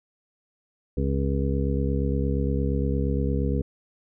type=harmonic tone; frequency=68.6 Hz; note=C#2; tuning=17 cents flat; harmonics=1 / 2 / 3 / 4 / 6 / 7; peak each=-25 / -28 / -30 / -31 / -33 / -33 dBFS; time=0.97-3.62 s; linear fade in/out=5 ms; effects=none